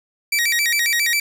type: tone with vibrato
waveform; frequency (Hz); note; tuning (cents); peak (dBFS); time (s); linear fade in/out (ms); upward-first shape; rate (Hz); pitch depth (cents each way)
sawtooth; 2093; C7; 0; -13; 0.32-1.2; 5; square; 7.4; 180
effects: none